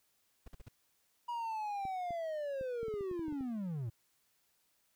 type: noise bursts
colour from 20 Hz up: brown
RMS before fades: -48 dBFS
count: 4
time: 0.46-0.685 s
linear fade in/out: 5 ms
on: 21 ms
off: 47 ms
type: linear sweep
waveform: triangle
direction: down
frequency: 966 to 105.7 Hz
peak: -34 dBFS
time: 1.28-3.9 s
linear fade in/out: 10 ms
type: clicks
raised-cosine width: 3 ms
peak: -35 dBFS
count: 12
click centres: 1.853 / 2.107 / 2.611 / 2.831 / 2.883 / 2.94 / 3.009 / 3.113 / 3.194 / 3.282 / 3.325 / 3.409 s
effects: white hiss -75 dBFS RMS until 4.95 s